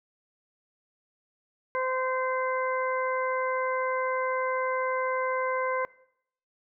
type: harmonic tone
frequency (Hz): 516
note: C5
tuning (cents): -24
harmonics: 1 / 2 / 3 / 4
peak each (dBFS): -29 / -30 / -36 / -36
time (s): 1.75-5.85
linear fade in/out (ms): 0
effects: noise-tail reverb RT60 0.7 s tail -20 dB re dry